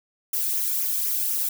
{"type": "noise with flanger", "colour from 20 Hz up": "violet", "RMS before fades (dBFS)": -25, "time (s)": [0.33, 1.49], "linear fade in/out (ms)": 5, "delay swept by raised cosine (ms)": [0.23, 1.06], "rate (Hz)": 4, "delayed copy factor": -0.55, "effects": []}